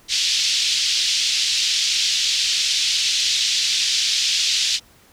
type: band-pass noise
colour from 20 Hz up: pink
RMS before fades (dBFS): -20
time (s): 0.08-4.8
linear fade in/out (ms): 50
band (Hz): 3100 to 5900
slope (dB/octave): 24
effects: pink hiss -52 dBFS RMS until 5.12 s